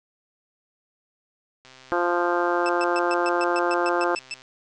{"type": "click train", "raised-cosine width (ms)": 0.2, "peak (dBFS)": -30, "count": 361, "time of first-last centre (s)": [1.65, 4.419], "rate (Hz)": 130}
{"type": "harmonic tone", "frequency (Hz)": 174.61, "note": "F3", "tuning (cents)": 0, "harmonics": [2, 3, 4, 5, 6, 7, 8, 9], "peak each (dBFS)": [-25, -27, -28, -29, -30, -30, -31, -32], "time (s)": [1.92, 4.15], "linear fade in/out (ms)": 0}
{"type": "tone bursts", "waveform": "25% pulse", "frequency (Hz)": 2637, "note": "E7", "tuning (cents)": 0, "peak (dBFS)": -25, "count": 12, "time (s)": [2.66, 4.34], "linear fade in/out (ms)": 0, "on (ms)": 30, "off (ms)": 120}
{"effects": ["resampled to 24000 Hz"]}